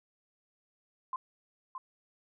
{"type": "tone with echo", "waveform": "sine", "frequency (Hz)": 1039, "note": "C6", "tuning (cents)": -12, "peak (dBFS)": -32, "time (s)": [1.13, 1.16], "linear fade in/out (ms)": 2, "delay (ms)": 620, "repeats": 1, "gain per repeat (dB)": -6, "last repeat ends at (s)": 1.78, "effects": []}